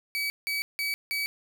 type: tone bursts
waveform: 30% pulse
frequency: 2280 Hz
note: C#7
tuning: 48 cents sharp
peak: -25 dBFS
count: 4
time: 0.15-1.26 s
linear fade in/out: 0 ms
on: 150 ms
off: 170 ms
effects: none